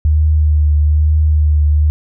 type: tone with vibrato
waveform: sine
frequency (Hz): 75.8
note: D#2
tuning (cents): -45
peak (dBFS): -8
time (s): 0.05-1.9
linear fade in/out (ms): 0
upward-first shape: triangle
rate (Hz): 1.1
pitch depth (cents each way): 32
effects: none